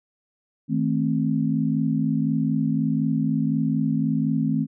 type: chord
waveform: sine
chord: A diminished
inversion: second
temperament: just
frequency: 158.4 / 220 / 264 Hz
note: Eb3 / A3 / C4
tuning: +31 / 0 / +16 cents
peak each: -24 dBFS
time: 0.68-4.67 s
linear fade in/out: 50 ms
effects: none